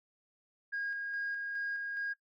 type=tone with tremolo; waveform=sine; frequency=1631 Hz; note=G#6; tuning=32 cents flat; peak=-32 dBFS; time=0.72-2.14 s; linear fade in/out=20 ms; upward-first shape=square; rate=2.4 Hz; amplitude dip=30%; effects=noise-tail reverb RT60 0.1 s tail -18 dB re dry + tanh soft clip ceiling -30 dBFS